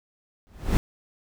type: noise with exponential growth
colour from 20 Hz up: brown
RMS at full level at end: -17 dBFS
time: 0.47-0.77 s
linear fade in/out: 0 ms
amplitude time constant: 64 ms
effects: none

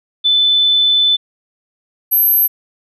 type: tone pair in turn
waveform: sine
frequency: 3511 / 12436 Hz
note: A7 / G9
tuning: -4 / -15 cents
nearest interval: octave + minor seventh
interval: 2189 cents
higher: second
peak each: -9 dBFS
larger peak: neither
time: 0.24-1.17 / 2.11-2.48 s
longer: first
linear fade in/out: 20 ms
effects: none

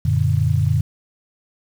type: chord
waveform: sine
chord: Gb augmented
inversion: none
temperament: equal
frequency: 92.5 / 116.54 / 146.83 Hz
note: Gb2 / Bb2 / D3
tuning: 0 / 0 / 0 cents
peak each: -19 dBFS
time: 0.05-0.81 s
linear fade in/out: 5 ms
effects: 7-bit

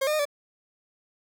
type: tone with pitch steps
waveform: 40% pulse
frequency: 538 / 605 / 614 / 579 Hz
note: C5 / D#5 / D#5 / D5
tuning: +48 / -49 / -23 / -25 cents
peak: -22 dBFS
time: 0.01-0.254 s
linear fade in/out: 10 ms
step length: 61 ms
effects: none

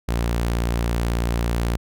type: tone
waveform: sawtooth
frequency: 58.27 Hz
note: A#1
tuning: in tune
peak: -16 dBFS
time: 0.08-1.77 s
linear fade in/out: 10 ms
effects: none

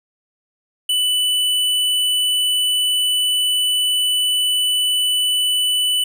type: tone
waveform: square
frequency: 2983 Hz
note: F#7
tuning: 13 cents sharp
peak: -16 dBFS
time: 0.89-6.04 s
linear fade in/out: 5 ms
effects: none

